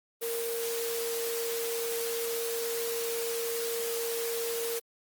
sine tone in noise, 464.2 Hz, A#4, 7 cents flat, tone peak -31 dBFS, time 0.21-4.8 s, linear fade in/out 20 ms, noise white, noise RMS -36 dBFS, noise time 0.21-4.8 s, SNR +2 dB, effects high-pass 300 Hz 12 dB/octave + Opus 24 kbps

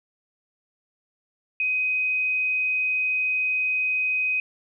sine tone, 2513 Hz, D#7, 17 cents sharp, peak -21 dBFS, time 1.6-4.4 s, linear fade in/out 2 ms, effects none

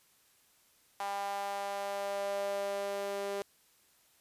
sawtooth tone with high-pass filter sweep, 199.8 Hz, G3, 33 cents sharp, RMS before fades -36 dBFS, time 1-3.42 s, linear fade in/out 0 ms, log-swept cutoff 830 to 470 Hz, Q 4.8, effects white hiss -67 dBFS RMS until 4.2 s + resampled to 32000 Hz

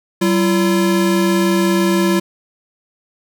square tone pair together, 190.76 / 339.9 Hz, G3 / F4, -47 / -47 cents, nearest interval minor seventh, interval 1000 cents, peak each -16 dBFS, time 0.21-2.2 s, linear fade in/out 10 ms, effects none

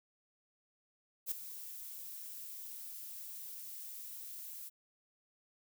violet noise with ADSR envelope, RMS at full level -34 dBFS, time 1.26-4.7 s, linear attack 56 ms, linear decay 3 ms, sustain -13 dB, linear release 27 ms, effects none

